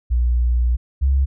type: tone pair in turn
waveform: sine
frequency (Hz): 60.2 / 67.57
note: B1 / C#2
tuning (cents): -44 / -44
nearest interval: major second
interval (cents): 200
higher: second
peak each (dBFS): -14 / -13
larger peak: second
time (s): 0.1-0.77 / 1.01-1.26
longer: first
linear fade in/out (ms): 20
effects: none